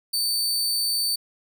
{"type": "tone", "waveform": "sawtooth", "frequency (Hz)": 4559, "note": "C#8", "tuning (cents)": 48, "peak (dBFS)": -19, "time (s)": [0.13, 1.16], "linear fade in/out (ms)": 10, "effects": []}